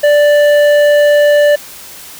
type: tone with hard clipping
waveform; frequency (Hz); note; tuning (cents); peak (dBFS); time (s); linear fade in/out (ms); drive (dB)
sine; 587; D5; -1; -7; 0.03-1.56; 10; 9
effects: white hiss -32 dBFS RMS until 2.19 s